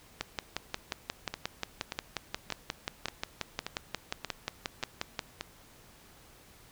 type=two click trains; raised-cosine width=0.2 ms; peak=-17 / -14 dBFS; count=8 / 29; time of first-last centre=1.34-5.41 / 0.21-5.192 s; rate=1.72 / 5.62 Hz; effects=pink hiss -57 dBFS RMS until 6.71 s